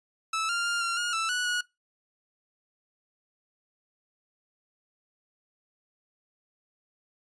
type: tone with pitch steps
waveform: sawtooth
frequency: 1310 / 1394 / 1402 / 1377 / 1430 / 1324 / 1473 / 1457 Hz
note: E6 / F6 / F6 / F6 / F6 / E6 / F#6 / F#6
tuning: -11 / -4 / +6 / -25 / +41 / +7 / -8 / -27 cents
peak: -23 dBFS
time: 0.33-1.61 s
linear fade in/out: 5 ms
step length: 160 ms
effects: noise-tail reverb RT60 0.2 s tail -21 dB re dry + resampled to 22050 Hz